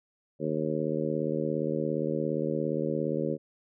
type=harmonic tone; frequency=77.3 Hz; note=D#2; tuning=11 cents flat; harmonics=2 / 3 / 4 / 5 / 6 / 7; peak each=-34 / -34 / -34 / -34 / -34 / -34 dBFS; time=0.39-3.38 s; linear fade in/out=50 ms; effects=none